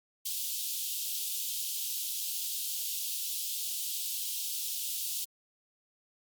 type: high-pass noise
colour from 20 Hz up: white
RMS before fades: -35 dBFS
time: 0.25-5.25 s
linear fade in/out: 10 ms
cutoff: 2900 Hz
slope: 48 dB/octave
effects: Opus 48 kbps